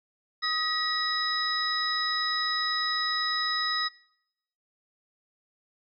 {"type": "tone cluster", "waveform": "sine", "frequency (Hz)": [1260, 1918, 3842, 5050], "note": ["D#6", "A#6", "B7", "D#8"], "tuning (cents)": [21, 49, -48, 25], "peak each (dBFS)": -31, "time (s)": [0.42, 3.89], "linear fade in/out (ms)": 20, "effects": ["noise-tail reverb RT60 0.8 s tail -24 dB re dry"]}